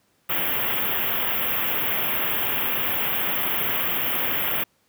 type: band-stop noise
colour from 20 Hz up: white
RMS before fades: -24 dBFS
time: 0.29-4.64 s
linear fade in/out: 10 ms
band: 3400 to 12000 Hz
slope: 96 dB/octave
effects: pink hiss -65 dBFS RMS until 4.88 s + high-pass 100 Hz 12 dB/octave